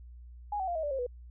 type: tone with pitch steps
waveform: sine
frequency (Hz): 827 / 758.4 / 695.4 / 637.7 / 584.8 / 536.2 / 491.7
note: G#5 / F#5 / F5 / D#5 / D5 / C5 / B4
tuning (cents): -8 / +43 / -8 / +42 / -7 / +42 / -8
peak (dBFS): -30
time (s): 0.52-1.066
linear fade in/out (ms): 5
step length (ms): 78
effects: added 60 Hz sine -46 dBFS peak until 1.3 s